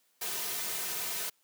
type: noise with comb filter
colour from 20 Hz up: white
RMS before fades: -35 dBFS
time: 0.21-1.3 s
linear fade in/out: 10 ms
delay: 3.6 ms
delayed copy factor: -0.7
effects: white hiss -71 dBFS RMS until 1.43 s + high-pass 200 Hz 12 dB/octave